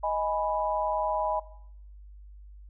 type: chord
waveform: sine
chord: G# minor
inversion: second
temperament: equal with one note detuned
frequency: 626.6 / 830.6 / 987.8 Hz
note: D#5 / G#5 / B5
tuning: +12 / 0 / 0 cents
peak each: -30 dBFS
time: 0.03-1.4 s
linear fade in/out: 10 ms
effects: noise-tail reverb RT60 0.7 s tail -19 dB re dry + added 50 Hz sine -45 dBFS peak until 2.69 s